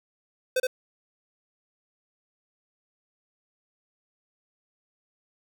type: tone with echo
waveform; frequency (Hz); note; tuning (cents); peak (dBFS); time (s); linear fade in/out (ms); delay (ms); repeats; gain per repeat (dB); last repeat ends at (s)
square; 512; C5; -38; -22; 0.56-0.6; 5; 70; 1; -2; 0.67
effects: none